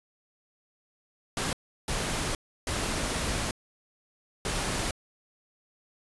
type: noise bursts at uneven times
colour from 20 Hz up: pink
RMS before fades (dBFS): -30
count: 4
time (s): 1.37-1.53 / 1.88-2.35 / 2.67-3.51 / 4.45-4.91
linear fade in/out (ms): 2
effects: resampled to 24000 Hz